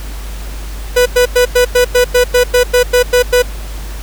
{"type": "tone bursts", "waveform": "45% pulse", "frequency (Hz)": 493.9, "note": "B4", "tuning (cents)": 0, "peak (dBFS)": -6, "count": 13, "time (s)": [0.96, 3.424], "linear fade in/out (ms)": 10, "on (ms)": 100, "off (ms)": 97, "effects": ["added 50 Hz sine -21 dBFS peak until 4.02 s", "pink hiss -32 dBFS RMS until 4.02 s"]}